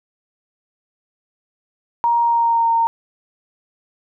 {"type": "tone with pitch glide", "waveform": "sine", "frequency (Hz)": [940, 919.6], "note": ["A#5", "A#5"], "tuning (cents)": [14, -24], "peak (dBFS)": -13, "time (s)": [2.04, 2.87], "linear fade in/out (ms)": 0, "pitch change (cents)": -38, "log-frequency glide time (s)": [2.2, 2.7], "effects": []}